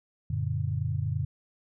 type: chord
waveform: sine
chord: Gb augmented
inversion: none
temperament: just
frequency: 92.5 / 115.62 / 144.53 Hz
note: Gb2 / Bb2 / D3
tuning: 0 / -14 / -27 cents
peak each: -31 dBFS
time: 0.3-1.25 s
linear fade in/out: 5 ms
effects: none